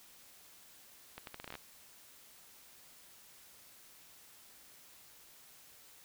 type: accelerating click train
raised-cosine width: 0.3 ms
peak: -28 dBFS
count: 10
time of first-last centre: 1.18-1.553 s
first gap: 92 ms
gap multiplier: 0.78
effects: white hiss -59 dBFS RMS until 6.04 s